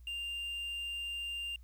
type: tone with quantisation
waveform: triangle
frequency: 2794 Hz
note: F7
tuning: in tune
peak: -35 dBFS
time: 0.07-1.56 s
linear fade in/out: 2 ms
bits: 10
effects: added 60 Hz sine -51 dBFS peak until 1.63 s + white hiss -75 dBFS RMS until 1.63 s